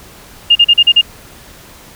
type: tone bursts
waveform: sine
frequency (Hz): 2826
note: F7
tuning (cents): +20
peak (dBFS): -3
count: 6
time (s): 0.5-1.014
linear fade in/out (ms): 10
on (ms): 54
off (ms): 38
effects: pink hiss -38 dBFS RMS until 1.95 s